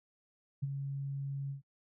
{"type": "tone with ADSR envelope", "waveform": "sine", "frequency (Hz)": 138.59, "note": "C#3", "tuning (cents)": 0, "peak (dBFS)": -29, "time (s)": [0.62, 1.62], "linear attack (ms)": 15, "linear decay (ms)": 26, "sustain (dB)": -6, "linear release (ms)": 120, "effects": ["noise-tail reverb RT60 0.1 s tail -26 dB re dry"]}